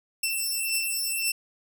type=beating tone pair; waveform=10% pulse; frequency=2681 / 2682.9 Hz; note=E7 / E7; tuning=+29 / +30 cents; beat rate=1.9 Hz; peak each=-20 dBFS; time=0.23-1.32 s; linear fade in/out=5 ms; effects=none